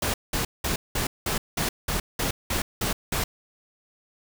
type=noise bursts; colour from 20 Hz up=pink; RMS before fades=-26 dBFS; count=11; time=0.02-3.24 s; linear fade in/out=5 ms; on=120 ms; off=190 ms; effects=none